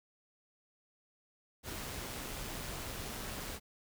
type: noise with amplitude modulation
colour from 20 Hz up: pink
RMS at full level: -41 dBFS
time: 1.63-3.6 s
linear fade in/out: 50 ms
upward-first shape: sine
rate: 128 Hz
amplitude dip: 25%
effects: none

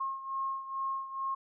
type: beating tone pair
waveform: sine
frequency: 1076 / 1078.3 Hz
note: C6 / C#6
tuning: +48 / -48 cents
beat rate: 2.3 Hz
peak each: -34 / -39 dBFS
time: 0-1.35 s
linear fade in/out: 10 ms
effects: none

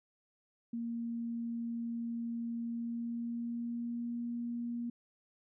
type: tone with pitch glide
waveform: sine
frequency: 233.1 to 237.2 Hz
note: A#3 to A#3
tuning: 0 to +30 cents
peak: -35 dBFS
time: 0.73-4.9 s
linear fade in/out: 5 ms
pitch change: +30 cents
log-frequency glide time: 2.62-4.19 s
effects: none

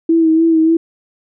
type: tone with vibrato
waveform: sine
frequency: 324.6 Hz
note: E4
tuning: 27 cents flat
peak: -8 dBFS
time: 0.09-0.77 s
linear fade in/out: 5 ms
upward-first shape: sine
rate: 3.4 Hz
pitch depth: 34 cents each way
effects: none

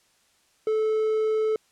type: tone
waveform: triangle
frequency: 435.6 Hz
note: A4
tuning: 17 cents flat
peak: -19 dBFS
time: 0.67-1.56 s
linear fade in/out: 2 ms
effects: white hiss -64 dBFS RMS until 1.71 s + low-pass 9000 Hz 12 dB/octave

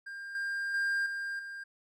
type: tone with level steps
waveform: triangle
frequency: 1600 Hz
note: G6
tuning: 35 cents sharp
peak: -38 / -30 / -26 / -32 / -38 dBFS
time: 0.06-1.64 s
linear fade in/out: 10 ms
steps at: 0.35 / 0.74 / 1.06 / 1.39 s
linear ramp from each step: 2 ms
effects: none

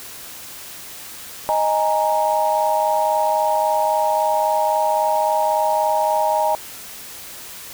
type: chord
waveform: sine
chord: D# suspended fourth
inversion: none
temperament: just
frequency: 622.3 / 829.7 / 933.4 Hz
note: D#5 / G#5 / A#5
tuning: 0 / -2 / +2 cents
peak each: -20 dBFS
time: 1.49-6.55 s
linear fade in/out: 0 ms
effects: white hiss -36 dBFS RMS until 7.73 s

